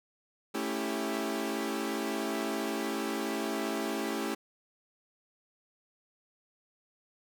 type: chord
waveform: sawtooth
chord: A dominant seventh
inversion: none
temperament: equal with one note detuned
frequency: 220 / 277.2 / 329.6 / 394.7 Hz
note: A3 / C#4 / E4 / G4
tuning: 0 / 0 / 0 / +12 cents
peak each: -33 dBFS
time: 0.54-4.35 s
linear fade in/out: 10 ms
effects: none